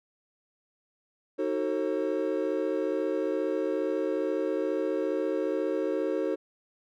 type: chord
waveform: triangle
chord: D# diminished seventh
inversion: none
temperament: just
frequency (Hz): 311.1 / 373.4 / 448 / 537.6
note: D#4 / F#4 / A4 / C5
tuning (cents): 0 / +16 / +31 / +47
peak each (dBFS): -30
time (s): 1.38-6.36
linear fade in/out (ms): 20
effects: none